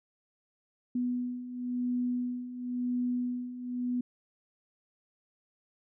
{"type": "beating tone pair", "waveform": "sine", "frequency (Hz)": [246.1, 247.06], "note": ["B3", "B3"], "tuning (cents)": [-6, 1], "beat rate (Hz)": 0.96, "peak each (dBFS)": [-36, -31], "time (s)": [0.95, 4.01], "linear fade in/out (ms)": 5, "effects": []}